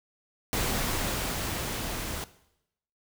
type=noise with level ramp; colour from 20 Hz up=pink; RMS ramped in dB=-28 to -35 dBFS; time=0.53-2.24 s; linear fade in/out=0 ms; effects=noise-tail reverb RT60 0.8 s tail -17 dB re dry